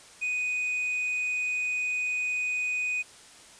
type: tone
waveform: triangle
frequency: 2489 Hz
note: D#7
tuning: in tune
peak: -25 dBFS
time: 0.21-3.03 s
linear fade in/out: 20 ms
effects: white hiss -51 dBFS RMS until 3.59 s + resampled to 22050 Hz

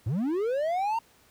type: linear sweep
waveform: triangle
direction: up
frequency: 92.8 to 932.3 Hz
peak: -23 dBFS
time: 0.06-0.99 s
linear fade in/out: 5 ms
effects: pink hiss -60 dBFS RMS until 1.3 s + high-pass 60 Hz 12 dB/octave

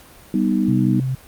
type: chord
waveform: sine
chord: G augmented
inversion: none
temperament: equal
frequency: 196 / 246.9 / 311.1 Hz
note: G3 / B3 / D#4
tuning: 0 / 0 / 0 cents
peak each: -19 / -20 / -21 dBFS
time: 0.34-1 s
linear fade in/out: 2 ms
type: tone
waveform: sine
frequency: 130.81 Hz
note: C3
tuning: in tune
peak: -19 dBFS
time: 0.68-1.15 s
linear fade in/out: 5 ms
effects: pink hiss -45 dBFS RMS until 1.27 s + Opus 48 kbps

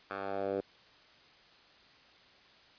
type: tone with band-pass filter sweep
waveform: 10% pulse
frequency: 98.3 Hz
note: G2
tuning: 5 cents sharp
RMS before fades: -36 dBFS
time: 0.1-0.61 s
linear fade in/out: 10 ms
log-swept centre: 1200 to 440 Hz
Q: 2.2
effects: white hiss -60 dBFS RMS until 2.78 s + resampled to 11025 Hz

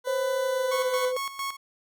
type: tone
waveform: 20% pulse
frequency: 499.2 Hz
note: B4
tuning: 19 cents sharp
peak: -25 dBFS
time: 0.04-1.13 s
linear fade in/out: 50 ms
type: tone with pitch glide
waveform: sine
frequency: 533 to 508 Hz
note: C5 to B4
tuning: +32 to +49 cents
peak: -25 dBFS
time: 0.07-1.17 s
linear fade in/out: 5 ms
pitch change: -83 cents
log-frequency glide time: 0.38-1 s
type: tone with tremolo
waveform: sawtooth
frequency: 1100 Hz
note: C#6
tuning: 14 cents flat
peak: -25 dBFS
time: 0.71-1.57 s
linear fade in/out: 10 ms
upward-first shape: square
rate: 4.4 Hz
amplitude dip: 70%
effects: none

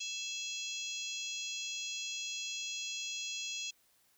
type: harmonic tone with a mistuned harmonic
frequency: 830.6 Hz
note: G#5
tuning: in tune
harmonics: 3 / 4 / 5 / 6 / 7 / 8 / 9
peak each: -43 / -42 / -46 / -50 / -49 / -44 / -55 dBFS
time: 0-3.71 s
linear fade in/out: 10 ms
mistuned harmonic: 3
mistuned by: +99 cents
effects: white hiss -70 dBFS RMS until 4.17 s

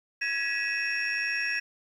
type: tone cluster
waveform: sine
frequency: 1668 / 1930 / 2536 / 2638 / 5550 Hz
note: G#6 / B6 / D#7 / E7 / F8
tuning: +7 / -40 / +32 / +1 / -12 cents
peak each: -30 / -32 / -32 / -34 / -36 dBFS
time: 0.21-1.6 s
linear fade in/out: 10 ms
effects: tanh soft clip ceiling -20 dBFS + 10-bit

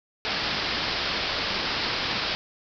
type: low-pass noise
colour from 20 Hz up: white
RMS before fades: -28 dBFS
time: 0.25-2.35 s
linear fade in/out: 0 ms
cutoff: 5200 Hz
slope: 96 dB/octave
effects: none

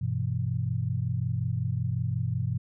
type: chord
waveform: sine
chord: E minor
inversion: first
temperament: equal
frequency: 98 / 123.47 / 164.81 Hz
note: G2 / B2 / E3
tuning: 0 / 0 / 0 cents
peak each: -31 / -28 / -34 dBFS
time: 0.01-2.58 s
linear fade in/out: 10 ms
effects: none

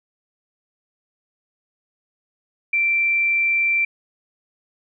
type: tone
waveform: sine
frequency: 2349 Hz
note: D7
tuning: in tune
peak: -16 dBFS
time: 2.73-3.85 s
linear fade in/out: 5 ms
effects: none

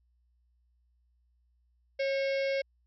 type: harmonic tone with a mistuned harmonic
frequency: 546 Hz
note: C#5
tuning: 26 cents flat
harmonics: 1 / 3 / 4 / 5 / 6 / 7 / 8 / 9 / 10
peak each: -28 / -43 / -37 / -47 / -48 / -52 / -51 / -49 / -50 dBFS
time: 1.99-2.62 s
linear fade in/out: 10 ms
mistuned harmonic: 3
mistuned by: -38 cents
effects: added 60 Hz sine -67 dBFS peak until 2.86 s

